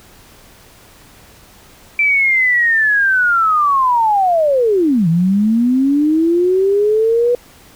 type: linear two-way sweep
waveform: sine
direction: down then up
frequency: 2344 to 159.5 to 490.7 Hz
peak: -10 dBFS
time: 1.99-7.35 s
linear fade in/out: 2 ms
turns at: 5.08 s
effects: pink hiss -44 dBFS RMS until 7.75 s